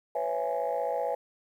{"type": "chord", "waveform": "sine", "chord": "C# minor seventh", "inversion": "third", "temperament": "just", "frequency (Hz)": [498.9, 554.4, 665.2, 831.5], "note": ["B4", "C#5", "E5", "G#5"], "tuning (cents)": [17, 0, 16, 2], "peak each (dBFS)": -32, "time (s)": [0.15, 1.15], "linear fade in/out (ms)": 5, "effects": ["tanh soft clip ceiling -20 dBFS", "10-bit"]}